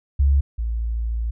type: tone pair in turn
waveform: sine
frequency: 69.3 / 56.8 Hz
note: C#2 / A#1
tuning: 0 / -44 cents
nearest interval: minor third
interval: 344 cents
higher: first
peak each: -13 / -21 dBFS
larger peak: first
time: 0.19-0.41 / 0.58-1.31 s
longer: second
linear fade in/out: 10 ms
effects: none

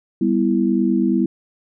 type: chord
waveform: sine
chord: E minor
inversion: first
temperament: just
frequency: 197.78 / 247.2 / 329.6 Hz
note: G3 / B3 / E4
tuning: +16 / +2 / 0 cents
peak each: -19 dBFS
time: 0.21-1.26 s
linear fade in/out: 5 ms
effects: none

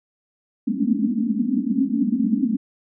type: band-pass noise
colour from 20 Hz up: white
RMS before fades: -21 dBFS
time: 0.67-2.57 s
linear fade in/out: 10 ms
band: 200 to 280 Hz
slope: 96 dB/octave
effects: none

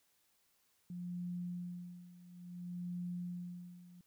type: tone with tremolo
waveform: sine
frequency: 176.9 Hz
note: F3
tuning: 23 cents sharp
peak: -38 dBFS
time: 0.9-4.01 s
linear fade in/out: 2 ms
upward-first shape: sine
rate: 0.58 Hz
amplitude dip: 85%
effects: white hiss -75 dBFS RMS until 4.06 s

